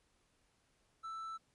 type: tone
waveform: triangle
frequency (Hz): 1323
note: E6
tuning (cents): +6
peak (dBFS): -40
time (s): 1.03-1.38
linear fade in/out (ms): 20
effects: pink hiss -75 dBFS RMS until 1.54 s + resampled to 24000 Hz